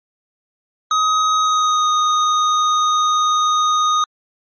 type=tone with pitch glide; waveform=square; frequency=1260 to 1239.8 Hz; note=D#6 to D#6; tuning=+21 to -7 cents; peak=-14 dBFS; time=0.91-4.04 s; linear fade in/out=2 ms; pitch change=-28 cents; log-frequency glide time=1.42-1.89 s; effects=MP3 32 kbps